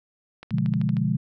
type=click train; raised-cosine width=0.3 ms; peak=-24 dBFS; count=8; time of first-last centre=0.43-0.968 s; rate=13 Hz
type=chord; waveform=sine; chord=B diminished seventh; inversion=none; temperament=equal; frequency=123.47 / 146.83 / 174.61 / 207.7 Hz; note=B2 / D3 / F3 / Ab3; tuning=0 / 0 / 0 / 0 cents; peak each=-26 dBFS; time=0.51-1.17 s; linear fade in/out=10 ms
effects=none